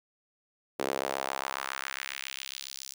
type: tone with high-pass filter sweep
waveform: sawtooth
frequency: 67.3 Hz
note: C2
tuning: 49 cents sharp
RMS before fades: -36 dBFS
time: 0.79-2.94 s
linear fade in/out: 10 ms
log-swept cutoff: 400 to 5700 Hz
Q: 1.6
effects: none